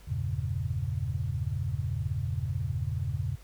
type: chord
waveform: sine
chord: E diminished seventh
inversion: none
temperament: equal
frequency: 82.41 / 98 / 116.54 / 138.59 Hz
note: E2 / G2 / Bb2 / Db3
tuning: 0 / 0 / 0 / 0 cents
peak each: -34 dBFS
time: 0.07-3.36 s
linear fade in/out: 20 ms
effects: added 50 Hz sine -49 dBFS peak until 3.43 s + pink hiss -58 dBFS RMS until 3.43 s